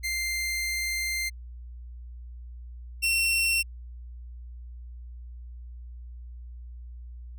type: tone pair in turn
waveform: sawtooth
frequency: 2093 / 2715 Hz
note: C7 / F7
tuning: 0 / -50 cents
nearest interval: perfect fourth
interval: 450 cents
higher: second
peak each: -24 / -19 dBFS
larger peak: second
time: 0.03-1.3 / 3.02-3.63 s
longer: first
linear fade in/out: 20 ms
effects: added 60 Hz sine -39 dBFS peak until 7.38 s